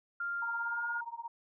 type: tone with pitch glide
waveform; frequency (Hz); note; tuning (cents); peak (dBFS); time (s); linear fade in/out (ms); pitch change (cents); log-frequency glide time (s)
sine; 1396.9 to 1424.6; F6 to F6; 0 to +34; -33; 0.2-1.01; 5; +34; 0.57-0.89
type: tone with tremolo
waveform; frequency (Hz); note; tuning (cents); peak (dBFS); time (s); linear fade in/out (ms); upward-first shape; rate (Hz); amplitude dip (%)
sine; 932.3; A#5; 0; -35; 0.42-1.28; 2; triangle; 17; 100
effects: none